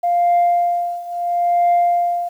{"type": "tone with tremolo", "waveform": "sine", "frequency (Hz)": 698.5, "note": "F5", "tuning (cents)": 0, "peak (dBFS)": -9, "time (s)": [0.03, 2.29], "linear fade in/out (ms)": 10, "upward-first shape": "triangle", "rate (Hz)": 0.74, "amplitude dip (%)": 90, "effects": ["tanh soft clip ceiling -9 dBFS", "8-bit"]}